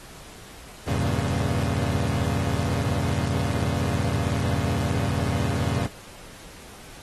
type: chord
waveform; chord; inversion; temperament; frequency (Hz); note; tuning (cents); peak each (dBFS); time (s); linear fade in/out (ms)
30% pulse; E diminished seventh; none; equal; 82.41 / 98 / 116.54 / 138.59; E2 / G2 / Bb2 / Db3; 0 / 0 / 0 / 0; -26; 0.87-5.87; 10
effects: pink hiss -45 dBFS RMS until 7.02 s + AAC 32 kbps